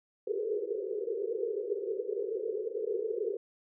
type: band-pass noise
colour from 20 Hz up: white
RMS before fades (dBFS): -34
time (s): 0.27-3.37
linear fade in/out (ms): 5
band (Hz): 380 to 480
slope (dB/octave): 96
effects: none